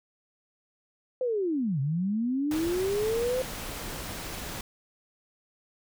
sine linear two-way sweep, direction down then up, 521 to 130 to 521 Hz, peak -25 dBFS, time 1.21-3.42 s, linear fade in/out 2 ms, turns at 1.8 s
pink noise, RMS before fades -37 dBFS, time 2.51-4.61 s, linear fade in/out 2 ms
effects none

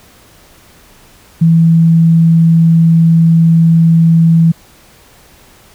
sine tone, 164.81 Hz, E3, in tune, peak -4 dBFS, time 1.41-4.52 s, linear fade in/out 10 ms, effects pink hiss -43 dBFS RMS until 5.74 s

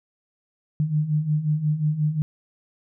sine beating tone pair, 148.3 / 153.9 Hz, D3 / D#3, +17 / -19 cents, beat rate 5.6 Hz, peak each -26 / -21 dBFS, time 0.8-2.22 s, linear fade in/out 0 ms, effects none

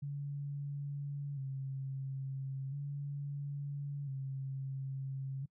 sine tone with vibrato, 138.59 Hz, C#3, in tune, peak -37 dBFS, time 0.02-5.46 s, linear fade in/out 10 ms, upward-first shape square, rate 0.37 Hz, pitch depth 47 cents each way, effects noise-tail reverb RT60 0.1 s tail -25 dB re dry

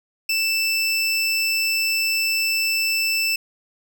25% pulse tone, 2652 Hz, E7, 10 cents sharp, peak -15 dBFS, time 0.29-3.36 s, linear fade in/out 5 ms, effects none

